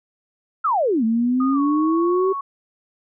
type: exponential two-way sweep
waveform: sine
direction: down then up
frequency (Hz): 1400 to 220 to 389.6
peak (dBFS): -16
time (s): 0.64-2.33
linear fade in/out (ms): 10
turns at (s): 1.04
type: tone with pitch glide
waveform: sine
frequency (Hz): 1231 to 1109.4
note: D#6 to C#6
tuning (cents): -19 to +1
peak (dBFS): -24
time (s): 1.4-2.41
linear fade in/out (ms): 5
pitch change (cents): -180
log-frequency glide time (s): 1.52-1.61
effects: none